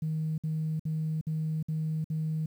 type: tone bursts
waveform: sine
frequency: 157.2 Hz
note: D#3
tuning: 18 cents sharp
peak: -27 dBFS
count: 6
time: 0.02-2.46 s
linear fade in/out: 5 ms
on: 360 ms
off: 56 ms
effects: tanh soft clip ceiling -24 dBFS + 10-bit